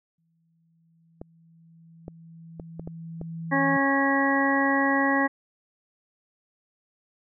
sine tone with exponential growth, 164.81 Hz, E3, in tune, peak -28 dBFS, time 0.18-3.77 s, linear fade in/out 5 ms, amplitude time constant 780 ms
clicks, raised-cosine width 2 ms, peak -23 dBFS, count 6, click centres 1.215 / 2.081 / 2.598 / 2.796 / 2.875 / 3.214 s
harmonic tone, 275.1 Hz, C#4, 13 cents flat, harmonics 1 / 2 / 3 / 4 / 6 / 7, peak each -24 / -29 / -28 / -29 / -30 / -26 dBFS, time 3.51-5.28 s, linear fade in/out 20 ms
effects none

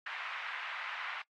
white band-pass noise, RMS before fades -41 dBFS, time 0.06-1.22 s, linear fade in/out 5 ms, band 980 to 2400 Hz, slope 24 dB/octave, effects noise-tail reverb RT60 0.1 s tail -23 dB re dry + AAC 48 kbps

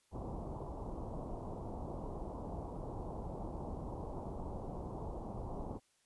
pink low-pass noise, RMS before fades -43 dBFS, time 0.11-5.8 s, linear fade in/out 50 ms, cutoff 1000 Hz, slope 48 dB/octave, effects white hiss -74 dBFS RMS until 6.05 s + resampled to 24000 Hz

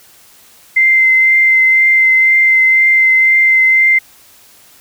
sine tone with vibrato, 2077 Hz, C7, 13 cents flat, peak -6 dBFS, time 0.76-3.99 s, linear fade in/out 10 ms, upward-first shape triangle, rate 2 Hz, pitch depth 14 cents each way, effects white hiss -44 dBFS RMS until 4.8 s

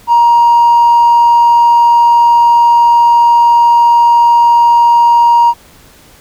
sine tone with hard clipping, 943 Hz, A#5, 20 cents sharp, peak -4 dBFS, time 0.07-5.54 s, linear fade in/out 50 ms, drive 1 dB, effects pink hiss -41 dBFS RMS until 6.2 s

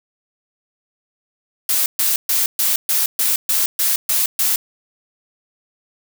blue noise bursts, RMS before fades -17 dBFS, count 10, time 1.69-4.56 s, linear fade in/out 2 ms, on 170 ms, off 130 ms, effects none

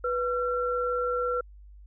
sine tone pair together, 492.8 / 1359 Hz, B4 / F6, -4 / -48 cents, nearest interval octave + tritone, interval 1756 cents, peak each -27 / -29 dBFS, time 0.04-1.41 s, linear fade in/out 5 ms, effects added 50 Hz sine -46 dBFS peak until 1.86 s

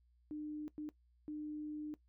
sine tone bursts at uneven times, 301.7 Hz, D4, 47 cents sharp, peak -40 dBFS, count 3, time 0.31-0.68 / 0.78-0.89 / 1.28-1.94 s, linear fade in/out 0 ms, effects noise-tail reverb RT60 0.1 s tail -18 dB re dry + added 60 Hz sine -68 dBFS peak until 2.08 s

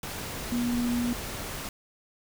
sine tone in noise, 240.7 Hz, B3, 44 cents flat, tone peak -25 dBFS, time 0.52-1.13 s, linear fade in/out 2 ms, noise pink, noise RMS -36 dBFS, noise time 0.03-1.69 s, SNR +8 dB, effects none

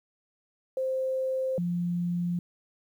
sine tone pair in turn, 523.3 / 174.63 Hz, C5 / F3, 0 / 0 cents, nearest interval octave + perfect fifth, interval 1900 cents, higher first, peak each -26 dBFS, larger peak neither, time 0.77-1.58 / 1.58-2.39 s, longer neither, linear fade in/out 2 ms, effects 10-bit

